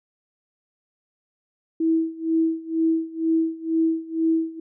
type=tone with tremolo; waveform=sine; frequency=324.9 Hz; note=E4; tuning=25 cents flat; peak=-16 dBFS; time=1.8-4.6 s; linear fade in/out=5 ms; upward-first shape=sine; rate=2.1 Hz; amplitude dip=90%; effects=none